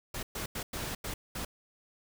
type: noise bursts at uneven times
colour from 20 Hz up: pink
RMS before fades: -37 dBFS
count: 6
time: 0.14-0.23 / 0.35-0.46 / 0.55-0.63 / 0.73-0.95 / 1.04-1.14 / 1.35-1.45 s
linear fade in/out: 5 ms
effects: none